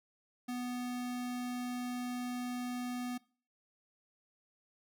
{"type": "tone", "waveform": "square", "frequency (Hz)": 246.9, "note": "B3", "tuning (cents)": 0, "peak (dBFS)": -37, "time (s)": [0.48, 3.18], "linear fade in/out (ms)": 10, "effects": ["noise-tail reverb RT60 0.4 s tail -22 dB re dry"]}